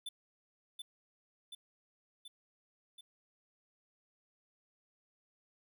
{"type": "tone with echo", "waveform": "square", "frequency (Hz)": 3518, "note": "A7", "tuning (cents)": -1, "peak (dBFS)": -40, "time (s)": [0.06, 0.09], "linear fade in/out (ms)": 5, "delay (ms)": 730, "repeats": 4, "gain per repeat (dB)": -3, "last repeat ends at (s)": 3.01, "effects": []}